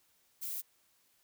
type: noise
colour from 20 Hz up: violet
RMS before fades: -39 dBFS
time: 0.41-0.62 s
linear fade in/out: 20 ms
effects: white hiss -71 dBFS RMS until 1.23 s